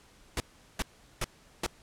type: noise bursts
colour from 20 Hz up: pink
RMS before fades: -30 dBFS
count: 4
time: 0.37-1.664 s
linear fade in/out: 2 ms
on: 31 ms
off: 390 ms
effects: pink hiss -59 dBFS RMS until 1.82 s + low-pass 10000 Hz 12 dB/octave